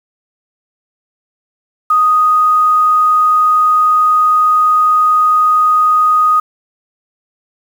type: tone with quantisation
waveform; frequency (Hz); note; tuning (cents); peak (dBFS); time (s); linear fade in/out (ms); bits
sine; 1244.5; D#6; 0; -7; 1.9-6.4; 5; 6
effects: none